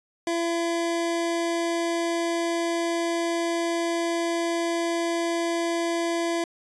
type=tone; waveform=25% pulse; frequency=337.5 Hz; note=E4; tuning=41 cents sharp; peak=-20 dBFS; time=0.27-6.44 s; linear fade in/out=2 ms; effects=resampled to 22050 Hz